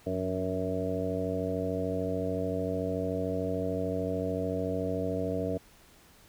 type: harmonic tone with a mistuned harmonic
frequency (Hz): 93.5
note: F#2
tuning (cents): +19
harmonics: 1 / 2 / 3 / 4 / 5 / 6 / 7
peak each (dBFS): -37 / -37 / -35 / -43 / -34 / -38 / -36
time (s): 0.06-5.58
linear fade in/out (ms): 10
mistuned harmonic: 2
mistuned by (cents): -68
effects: pink hiss -58 dBFS RMS until 6.28 s